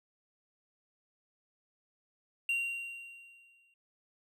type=tone with exponential decay; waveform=triangle; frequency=2761 Hz; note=F7; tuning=20 cents flat; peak=-26 dBFS; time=2.49-3.74 s; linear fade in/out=2 ms; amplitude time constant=270 ms; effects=none